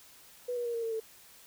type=tone with pitch steps; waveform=sine; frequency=491.6 / 481.8 / 472.1 / 462.7 / 453.4 / 444.3 Hz; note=B4 / B4 / A#4 / A#4 / A#4 / A4; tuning=-8 / -43 / +22 / -13 / -48 / +17 cents; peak=-31 dBFS; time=0.48-1.002 s; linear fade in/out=10 ms; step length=87 ms; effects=white hiss -56 dBFS RMS until 1.46 s